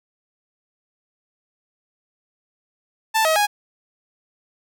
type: tone with pitch steps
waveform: sawtooth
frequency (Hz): 883 / 636 / 827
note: A5 / D#5 / G#5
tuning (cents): +6 / +38 / -8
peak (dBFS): -12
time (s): 3.14-3.47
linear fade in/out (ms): 20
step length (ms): 110
effects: none